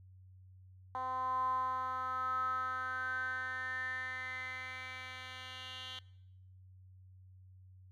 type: tone with band-pass filter sweep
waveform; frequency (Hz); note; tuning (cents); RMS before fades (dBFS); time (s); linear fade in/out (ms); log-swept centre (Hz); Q
10% pulse; 257.1; C4; -30; -39; 0.95-5.99; 0; 910 to 3000; 9.2
effects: noise-tail reverb RT60 0.8 s tail -21 dB re dry + added 93 Hz sine -55 dBFS peak until 7.91 s